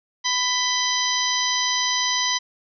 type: harmonic tone with a mistuned harmonic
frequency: 994 Hz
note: B5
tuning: 11 cents sharp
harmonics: 1 / 2 / 3 / 4 / 5 / 6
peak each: -27 / -27 / -27 / -27 / -27 / -27 dBFS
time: 0.24-2.39 s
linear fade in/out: 20 ms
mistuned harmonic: 3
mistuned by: +76 cents
effects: none